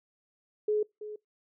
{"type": "tone with echo", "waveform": "sine", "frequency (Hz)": 423.2, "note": "G#4", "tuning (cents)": 33, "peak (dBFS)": -24, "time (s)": [0.68, 0.83], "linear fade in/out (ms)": 5, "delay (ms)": 330, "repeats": 1, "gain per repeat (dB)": -13, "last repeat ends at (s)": 1.16, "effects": ["noise-tail reverb RT60 0.2 s tail -25 dB re dry"]}